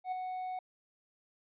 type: tone with ADSR envelope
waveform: triangle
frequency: 740 Hz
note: F#5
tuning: in tune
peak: -29 dBFS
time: 0.04-0.59 s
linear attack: 80 ms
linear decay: 8 ms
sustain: -5 dB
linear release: 3 ms
effects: resampled to 8000 Hz